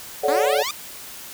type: chord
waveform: sine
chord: D major seventh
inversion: second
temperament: equal with one note detuned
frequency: 431.2 / 554.4 / 587.3 / 740 Hz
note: A4 / C#5 / D5 / F#5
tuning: -35 / 0 / 0 / 0 cents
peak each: -23 dBFS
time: 0.23-0.63 s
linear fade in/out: 10 ms
type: exponential sweep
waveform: 10% pulse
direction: up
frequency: 260.2 to 1241 Hz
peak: -16 dBFS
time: 0.28-0.71 s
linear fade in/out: 2 ms
effects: white hiss -38 dBFS RMS until 1.33 s